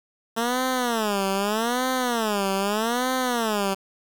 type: tone with vibrato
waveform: 10% pulse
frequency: 223.7 Hz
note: A3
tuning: 29 cents sharp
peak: -14 dBFS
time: 0.36-3.75 s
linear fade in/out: 20 ms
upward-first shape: sine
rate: 0.81 Hz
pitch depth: 250 cents each way
effects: 8-bit